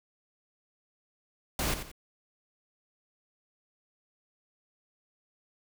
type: noise with echo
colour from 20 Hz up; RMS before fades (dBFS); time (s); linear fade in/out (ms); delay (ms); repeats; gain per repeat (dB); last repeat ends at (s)
pink; -30; 1.59-1.74; 2; 88; 2; -9; 1.916
effects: none